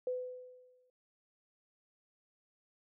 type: tone with exponential decay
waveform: sine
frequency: 503 Hz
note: B4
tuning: 32 cents sharp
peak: -31 dBFS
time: 0.07-0.9 s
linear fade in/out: 2 ms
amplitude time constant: 180 ms
effects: none